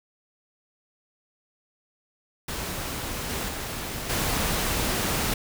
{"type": "noise with level steps", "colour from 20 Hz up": "pink", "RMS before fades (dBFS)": [-32, -30, -33, -26], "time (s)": [2.48, 5.34], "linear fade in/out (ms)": 5, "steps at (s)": [3.29, 3.48, 4.09], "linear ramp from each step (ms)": 10, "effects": []}